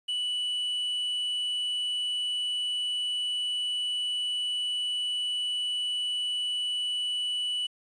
triangle tone with quantisation, 2960 Hz, F#7, in tune, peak -26 dBFS, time 0.08-7.67 s, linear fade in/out 10 ms, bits 9, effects resampled to 22050 Hz

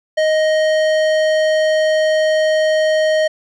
sine tone with tanh clipping, 624 Hz, D#5, 5 cents sharp, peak -14 dBFS, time 0.17-3.28 s, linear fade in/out 10 ms, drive 16 dB, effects none

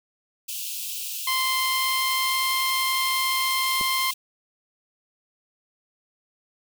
white high-pass noise, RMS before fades -32 dBFS, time 0.48-4.14 s, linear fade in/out 10 ms, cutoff 2500 Hz, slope 96 dB/octave
15% pulse tone with pitch glide, 1044 to 1051.9 Hz, C6 to C6, -4 to +9 cents, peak -16 dBFS, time 1.27-4.11 s, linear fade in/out 5 ms, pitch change +13 cents, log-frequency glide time 1.41-2.43 s
clicks, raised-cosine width 2 ms, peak -31 / -23 dBFS, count 2, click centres 3.807 / 3.812 s
effects none

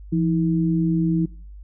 sine tone pair together, 169.62 / 320.2 Hz, E3 / D#4, +50 / +50 cents, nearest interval major seventh, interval 1100 cents, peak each -19 / -22 dBFS, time 0.12-1.26 s, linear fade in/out 10 ms, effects noise-tail reverb RT60 0.5 s tail -22 dB re dry + added 50 Hz sine -37 dBFS peak until 1.63 s

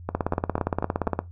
two click trains, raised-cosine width 1 ms, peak -9 / -12 dBFS, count 19 / 5, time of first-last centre 0.15-1.19 / 0.09-1.07 s, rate 17.3 / 4.08 Hz, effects noise-tail reverb RT60 0.2 s tail -19 dB re dry + added 87 Hz sine -39 dBFS peak until 1.31 s

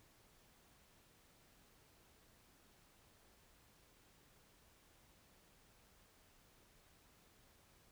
silence, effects pink hiss -69 dBFS RMS until 7.91 s

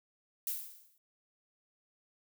violet noise with exponential decay, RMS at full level -33 dBFS, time 0.47-0.98 s, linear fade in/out 1 ms, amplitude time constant 110 ms, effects none

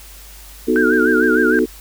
sine chord, B dominant seventh, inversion none, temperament equal, 246.9 / 311.1 / 370 / 440 Hz, B3 / D#4 / F#4 / A4, 0 / 0 / 0 / 0 cents, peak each -18 dBFS, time 0.67-1.66 s, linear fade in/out 20 ms
sine tone with vibrato, 1500 Hz, F#6, 23 cents sharp, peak -16 dBFS, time 0.76-1.59 s, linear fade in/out 0 ms, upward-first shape sine, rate 6.6 Hz, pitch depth 120 cents each way
clicks, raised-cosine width 0.2 ms, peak -24 dBFS, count 5, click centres 0.938 / 0.997 / 1.24 / 1.344 / 1.545 s
effects added 50 Hz sine -39 dBFS peak until 1.8 s + white hiss -41 dBFS RMS until 1.8 s

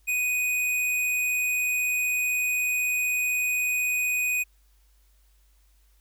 square tone, 2489 Hz, D#7, in tune, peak -24 dBFS, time 0.07-4.44 s, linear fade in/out 20 ms, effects added 50 Hz sine -58 dBFS peak until 6 s + white hiss -68 dBFS RMS until 6 s

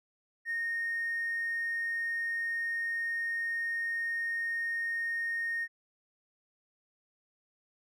sine tone with hard clipping, 1849 Hz, A#6, 15 cents flat, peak -31 dBFS, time 0.45-5.68 s, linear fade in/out 50 ms, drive 1 dB, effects none

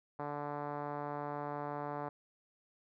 5% pulse tone with low-pass filter, 145.9 Hz, D3, 11 cents flat, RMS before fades -40 dBFS, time 0.19-2.09 s, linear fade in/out 5 ms, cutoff 910 Hz, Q 1.4, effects none

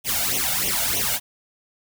white noise with flanger, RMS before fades -23 dBFS, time 0.04-1.2 s, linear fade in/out 50 ms, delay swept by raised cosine 0.32 to 1.42 ms, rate 3.2 Hz, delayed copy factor +0.95, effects none

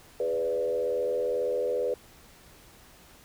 sine tone with frequency modulation, 494.7 Hz, B4, 3 cents sharp, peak -25 dBFS, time 0.2-1.94 s, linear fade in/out 2 ms, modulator 82.1 Hz, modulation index 0.95, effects pink hiss -54 dBFS RMS until 3.24 s

